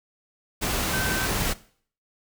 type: tone in noise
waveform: sine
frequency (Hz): 1541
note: G6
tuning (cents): -30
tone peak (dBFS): -28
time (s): 0.92-1.27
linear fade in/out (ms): 20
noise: pink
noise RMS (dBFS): -26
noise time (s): 0.61-1.54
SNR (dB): -5
effects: noise-tail reverb RT60 0.5 s tail -18 dB re dry